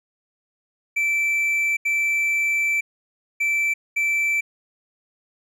triangle tone bursts at uneven times, 2329 Hz, D7, 15 cents flat, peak -17 dBFS, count 4, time 0.96-1.77 / 1.85-2.81 / 3.4-3.74 / 3.96-4.41 s, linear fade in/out 10 ms, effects none

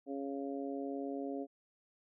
harmonic tone, 138.59 Hz, C#3, in tune, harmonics 2 / 3 / 4 / 5, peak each -39 / -43 / -45 / -47 dBFS, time 0.06-1.47 s, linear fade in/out 50 ms, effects none

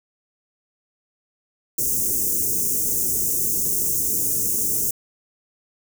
white band-stop noise, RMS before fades -22 dBFS, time 1.78-4.91 s, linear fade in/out 5 ms, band 470 to 6100 Hz, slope 48 dB/octave, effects none

